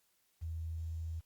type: tone with quantisation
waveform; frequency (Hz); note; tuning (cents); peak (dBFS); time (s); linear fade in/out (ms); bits
sine; 81.5; E2; -19; -37; 0.41-1.21; 20; 11
effects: white hiss -75 dBFS RMS until 1.25 s + Opus 48 kbps